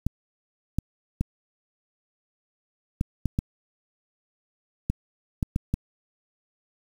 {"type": "clicks", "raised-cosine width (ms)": 5, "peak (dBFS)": -11, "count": 10, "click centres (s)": [0.066, 0.786, 1.21, 3.011, 3.257, 3.389, 4.9, 5.428, 5.561, 5.74], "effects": ["7-bit"]}